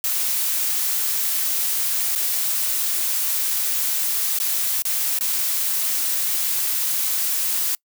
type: noise with dropouts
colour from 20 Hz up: blue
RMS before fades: -22 dBFS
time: 0.04-7.75 s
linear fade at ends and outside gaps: 1 ms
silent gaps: 2.152-2.158 / 4.388-4.4 / 4.821-4.852 / 5.188-5.209 s
effects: noise-tail reverb RT60 0.1 s tail -26 dB re dry